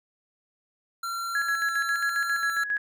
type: tone with vibrato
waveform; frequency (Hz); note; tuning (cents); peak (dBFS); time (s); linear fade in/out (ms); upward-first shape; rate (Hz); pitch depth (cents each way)
square; 1359; F6; -48; -30; 1.03-2.64; 5; square; 1.1; 11
type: tone with tremolo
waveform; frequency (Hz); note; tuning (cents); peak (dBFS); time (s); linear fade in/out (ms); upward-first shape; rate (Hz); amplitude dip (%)
sine; 1672; G#6; +11; -23; 1.35-2.78; 2; square; 7.4; 60
effects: none